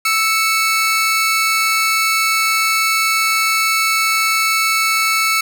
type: tone pair together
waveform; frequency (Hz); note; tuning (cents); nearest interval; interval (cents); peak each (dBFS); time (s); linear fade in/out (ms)
sawtooth; 1318.2 / 2217; E6 / C#7; 0 / 0; major sixth; 900; -13; 0.05-5.41; 5
effects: none